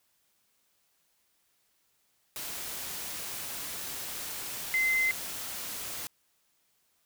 sine tone in noise, 2065 Hz, C7, 23 cents flat, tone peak -24 dBFS, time 4.74-5.11 s, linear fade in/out 0 ms, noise white, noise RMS -38 dBFS, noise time 2.36-6.07 s, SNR +11 dB, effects white hiss -72 dBFS RMS until 7.05 s

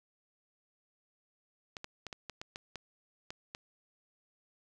clicks, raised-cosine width 0.2 ms, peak -24 dBFS, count 10, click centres 1.768 / 1.844 / 2.067 / 2.128 / 2.297 / 2.415 / 2.559 / 2.757 / 3.305 / 3.549 s, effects none

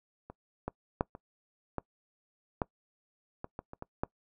clicks, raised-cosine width 1 ms, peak -30 / -20 / -13 / -30 / -19 / -15 / -24 / -24 / -30 / -26 / -16 dBFS, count 11, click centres 0.3 / 0.68 / 1.009 / 1.151 / 1.783 / 2.618 / 3.444 / 3.591 / 3.734 / 3.824 / 4.035 s, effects noise-tail reverb RT60 0.1 s tail -23 dB re dry

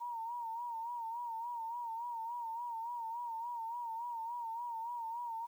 sine tone with vibrato, 932.3 Hz, A#5, in tune, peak -38 dBFS, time 0-5.47 s, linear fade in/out 20 ms, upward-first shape sine, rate 3.5 Hz, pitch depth 68 cents each way, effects 11-bit

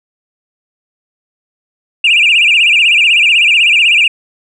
sine tone with vibrato, 2597 Hz, E7, 26 cents flat, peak -4 dBFS, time 2.04-4.08 s, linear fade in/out 5 ms, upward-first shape sine, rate 16 Hz, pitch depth 180 cents each way, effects tanh soft clip ceiling -2 dBFS

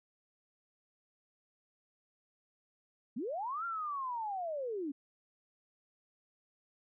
sine linear two-way sweep, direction up then down, 196 to 1396.9 to 265.2 Hz, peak -35 dBFS, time 3.16-4.92 s, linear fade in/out 10 ms, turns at 3.65 s, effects none

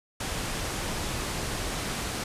pink low-pass noise, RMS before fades -32 dBFS, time 0.2-2.24 s, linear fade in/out 5 ms, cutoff 11000 Hz, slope 24 dB/octave, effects resampled to 32000 Hz

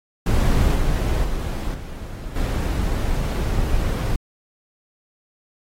brown noise with level steps, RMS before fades -17 / -20 / -24 / -31 / -21 dBFS, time 0.26-4.16 s, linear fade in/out 5 ms, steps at 0.75 / 1.24 / 1.74 / 2.36 s, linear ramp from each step 2 ms, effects AAC 48 kbps

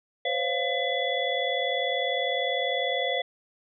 sine tone cluster, 509 / 549 / 698 / 2012 / 3421 Hz, C5 / C#5 / F5 / B6 / A7, -48 / -17 / -1 / +32 / -49 cents, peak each -31 dBFS, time 0.25-3.22 s, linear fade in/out 5 ms, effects none

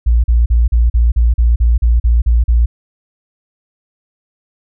sine tone bursts, 58.27 Hz, A#1, in tune, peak -7 dBFS, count 12, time 0.06-2.66 s, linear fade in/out 10 ms, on 180 ms, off 40 ms, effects none

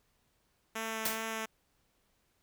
5% pulse tone with vibrato, 222.1 Hz, A3, 16 cents sharp, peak -24 dBFS, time 0.75-1.46 s, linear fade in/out 10 ms, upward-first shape sine, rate 2.5 Hz, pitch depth 11 cents each way
white noise with exponential decay, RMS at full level -29 dBFS, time 1.05-1.29 s, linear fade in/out 5 ms, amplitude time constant 52 ms
effects pink hiss -74 dBFS RMS until 2.42 s

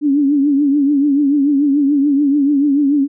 sine tone with vibrato, 284.4 Hz, C#4, 45 cents sharp, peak -10 dBFS, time 0.01-3.08 s, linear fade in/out 50 ms, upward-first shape triangle, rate 6.9 Hz, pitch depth 99 cents each way, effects none

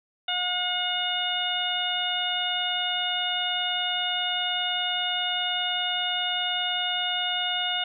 harmonic tone, 721 Hz, F#5, 45 cents flat, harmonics 1 / 2 / 3 / 4 / 5, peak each -32 / -33 / -36 / -28 / -30 dBFS, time 0.28-7.84 s, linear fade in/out 5 ms, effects none

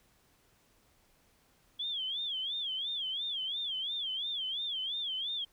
sine tone with vibrato, 3322 Hz, G#7, in tune, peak -33 dBFS, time 1.79-5.45 s, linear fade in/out 10 ms, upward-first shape sine, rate 2.9 Hz, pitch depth 160 cents each way, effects pink hiss -68 dBFS RMS until 5.52 s

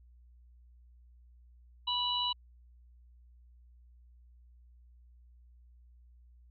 harmonic tone, 983 Hz, B5, 8 cents flat, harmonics 1 / 3 / 4, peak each -35 / -33 / -34 dBFS, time 1.87-2.33 s, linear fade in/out 10 ms, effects added 60 Hz sine -56 dBFS peak until 6.5 s

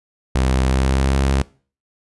sawtooth tone with pitch glide, 65 to 67.56 Hz, C2 to C#2, -11 to -44 cents, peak -11 dBFS, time 0.35-1.42 s, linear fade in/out 5 ms, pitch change +67 cents, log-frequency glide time 0.64-1.16 s, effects noise-tail reverb RT60 0.4 s tail -22 dB re dry + resampled to 24000 Hz

